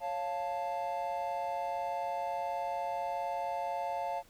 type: chord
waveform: triangle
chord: Db augmented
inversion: none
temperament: equal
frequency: 554.4 / 698.5 / 880 Hz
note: Db5 / F5 / A5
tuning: 0 / 0 / 0 cents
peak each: -38 / -34 / -35 dBFS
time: 0-4.23 s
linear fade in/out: 50 ms
effects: pink hiss -62 dBFS RMS until 4.29 s